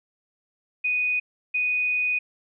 sine tone bursts at uneven times, 2484 Hz, D#7, 3 cents flat, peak -21 dBFS, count 2, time 0.84-1.2 / 1.54-2.19 s, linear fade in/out 10 ms, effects none

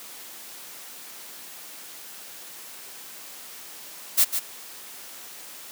blue noise with echo, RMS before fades -17 dBFS, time 4.17-4.25 s, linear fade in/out 20 ms, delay 150 ms, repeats 1, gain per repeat -8 dB, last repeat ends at 4.4 s, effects white hiss -42 dBFS RMS until 5.71 s + high-pass 200 Hz 12 dB/octave

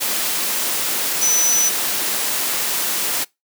sine tone in noise, 5980 Hz, F#8, 17 cents sharp, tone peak -14 dBFS, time 1.21-1.7 s, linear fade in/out 20 ms, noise white, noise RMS -21 dBFS, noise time 0-3.25 s, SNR +4 dB, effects noise-tail reverb RT60 0.2 s tail -24 dB re dry + high-pass 200 Hz 12 dB/octave

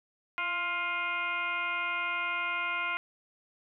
sine tone with frequency modulation, 1760 Hz, A6, in tune, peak -29 dBFS, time 0.38-2.97 s, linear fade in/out 0 ms, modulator 356 Hz, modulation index 2.4, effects none

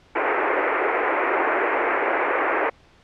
pink band-pass noise, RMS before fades -22 dBFS, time 0.15-2.7 s, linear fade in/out 10 ms, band 330 to 2300 Hz, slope 48 dB/octave, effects pink hiss -54 dBFS RMS until 3.03 s + low-pass 4000 Hz 12 dB/octave

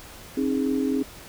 sine chord, Ab major, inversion first, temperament equal with one note detuned, 267.7 / 311.1 / 415.3 Hz, C4 / Eb4 / Ab4, +40 / 0 / 0 cents, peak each -23 / -28 / -29 dBFS, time 0.37-1.03 s, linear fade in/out 5 ms, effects pink hiss -44 dBFS RMS until 1.28 s

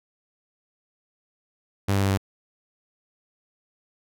sawtooth tone with pitch steps, 99.2 / 98.51 / 97.83 / 97.16 Hz, G2 / G2 / G2 / G2, +21 / +9 / -3 / -15 cents, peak -16 dBFS, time 1.88-2.176 s, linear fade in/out 10 ms, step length 74 ms, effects none

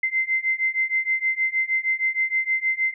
sine beating tone pair, 2072 / 2078.4 Hz, C7 / C7, -17 / -12 cents, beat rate 6.4 Hz, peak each -24 / -23 dBFS, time 0.03-2.94 s, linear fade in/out 5 ms, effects none

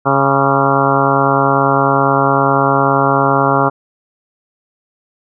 harmonic tone with a mistuned harmonic, 137.7 Hz, C#3, 11 cents flat, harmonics 1 / 2 / 3 / 4 / 5 / 6 / 7 / 8 / 9 / 10, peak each -19 / -19 / -19 / -19 / -19 / -19 / -19 / -19 / -19 / -19 dBFS, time 0.05-3.7 s, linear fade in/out 20 ms, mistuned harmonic 9, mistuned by -59 cents, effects none

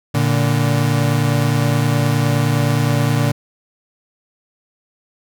35% pulse tone pair together, 115.4 / 145.03 Hz, A#2 / D3, -17 / -21 cents, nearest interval major third, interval 396 cents, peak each -15 dBFS, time 0.14-3.32 s, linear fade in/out 10 ms, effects none

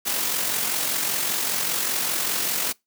white noise with amplitude modulation, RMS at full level -23 dBFS, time 0.05-2.73 s, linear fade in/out 20 ms, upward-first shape sine, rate 45.1 Hz, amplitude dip 40%, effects noise-tail reverb RT60 0.2 s tail -25 dB re dry + high-pass 150 Hz 12 dB/octave

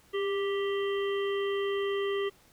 harmonic tone with a mistuned harmonic, 392 Hz, G4, in tune, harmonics 1 / 3 / 5 / 7 / 8, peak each -28 / -39 / -40 / -46 / -42 dBFS, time 0.13-2.3 s, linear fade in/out 20 ms, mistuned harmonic 1, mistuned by +30 cents, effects pink hiss -61 dBFS RMS until 2.52 s

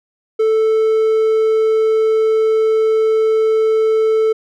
triangle tone, 440 Hz, A4, in tune, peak -9 dBFS, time 0.39-4.33 s, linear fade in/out 10 ms, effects none

